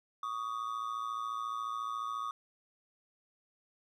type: ring-modulated tone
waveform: triangle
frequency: 1183 Hz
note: D6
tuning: 12 cents sharp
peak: -30 dBFS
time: 0.23-2.31 s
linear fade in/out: 2 ms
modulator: 57.1 Hz
effects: none